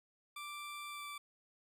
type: tone with pitch glide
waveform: 20% pulse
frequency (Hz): 1174.7 to 1165.2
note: D6 to D6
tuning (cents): 0 to -14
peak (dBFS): -39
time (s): 0.36-1.18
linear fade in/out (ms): 5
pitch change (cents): -14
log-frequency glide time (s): 0.89-1.06
effects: none

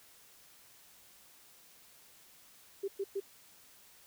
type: tone bursts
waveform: sine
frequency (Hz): 394.1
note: G4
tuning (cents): +9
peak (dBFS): -32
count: 3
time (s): 2.83-3.203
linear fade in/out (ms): 10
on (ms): 51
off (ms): 110
effects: white hiss -60 dBFS RMS until 4.06 s

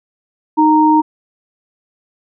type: tone pair together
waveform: sine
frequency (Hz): 309.8 / 928.4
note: D#4 / A#5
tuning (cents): -7 / -7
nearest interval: octave + perfect fifth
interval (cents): 1900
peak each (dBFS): -10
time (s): 0.57-1.02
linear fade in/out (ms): 20
effects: none

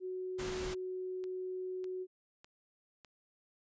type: tone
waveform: sine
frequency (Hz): 370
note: F#4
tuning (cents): 0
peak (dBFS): -37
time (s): 0-2.07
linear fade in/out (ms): 50
type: noise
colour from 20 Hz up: pink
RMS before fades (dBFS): -42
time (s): 0.38-0.75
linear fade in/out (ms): 20
type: click train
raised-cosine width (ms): 0.2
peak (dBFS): -37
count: 4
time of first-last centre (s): 1.24-3.047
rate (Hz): 1.66
effects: resampled to 16000 Hz

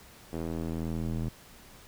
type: tone with band-pass filter sweep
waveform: square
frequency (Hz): 41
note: E1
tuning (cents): -9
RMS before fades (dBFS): -33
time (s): 0.33-1.29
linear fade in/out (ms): 0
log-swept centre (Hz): 360 to 160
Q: 1.1
effects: pink hiss -53 dBFS RMS until 1.87 s

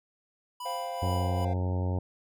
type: tone with tremolo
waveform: square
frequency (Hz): 987.8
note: B5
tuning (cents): 0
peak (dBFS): -34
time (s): 0.6-1.45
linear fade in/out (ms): 5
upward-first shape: triangle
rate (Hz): 2.4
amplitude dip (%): 70
type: chord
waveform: triangle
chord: C suspended fourth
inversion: none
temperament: equal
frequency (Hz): 523.3 / 698.5 / 784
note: C5 / F5 / G5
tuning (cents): 0 / 0 / 0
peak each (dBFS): -37 / -33 / -39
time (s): 0.65-1.54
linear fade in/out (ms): 10
type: harmonic tone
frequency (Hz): 91.2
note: F#2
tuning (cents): -24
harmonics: 1 / 2 / 3 / 4 / 5 / 6 / 7 / 8 / 9 / 10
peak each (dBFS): -27 / -37 / -39 / -42 / -43 / -42 / -46 / -49 / -46 / -46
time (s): 1.02-1.99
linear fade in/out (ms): 5
effects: none

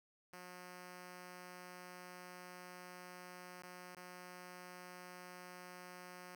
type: tone with dropouts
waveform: 5% pulse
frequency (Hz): 180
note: F#3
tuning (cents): -47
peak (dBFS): -40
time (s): 0.33-6.35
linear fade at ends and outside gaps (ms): 2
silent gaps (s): 3.623-3.634 / 3.949-3.968
effects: none

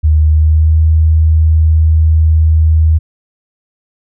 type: tone with pitch glide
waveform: sine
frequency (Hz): 77.1 to 79.22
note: D#2 to D#2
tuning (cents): -15 to +32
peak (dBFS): -5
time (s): 0.03-2.99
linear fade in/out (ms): 20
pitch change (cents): +47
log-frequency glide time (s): 0.28-0.8
effects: none

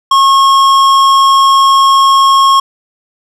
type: tone with tanh clipping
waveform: sine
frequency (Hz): 1087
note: C#6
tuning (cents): -34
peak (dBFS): -6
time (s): 0.11-2.6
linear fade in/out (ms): 5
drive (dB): 14
effects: none

